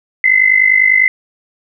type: tone pair together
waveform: sine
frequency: 2025 / 2075 Hz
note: B6 / C7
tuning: +43 / -15 cents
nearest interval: unison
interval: 42 cents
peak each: -10 dBFS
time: 0.24-1.08 s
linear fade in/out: 2 ms
effects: none